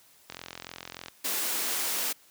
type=click train; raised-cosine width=0.2 ms; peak=-21 dBFS; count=35; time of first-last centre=0.3-1.083 s; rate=43.4 Hz
type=high-pass noise; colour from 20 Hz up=white; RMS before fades=-30 dBFS; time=1.24-2.13 s; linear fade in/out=10 ms; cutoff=220 Hz; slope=24 dB/octave
effects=white hiss -59 dBFS RMS until 2.3 s + high-pass 60 Hz 12 dB/octave